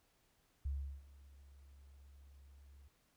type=tone with ADSR envelope; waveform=sine; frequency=69.3 Hz; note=C#2; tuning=in tune; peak=-35 dBFS; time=0.65-2.88 s; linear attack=7 ms; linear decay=360 ms; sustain=-22 dB; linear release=4 ms; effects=pink hiss -75 dBFS RMS until 3.16 s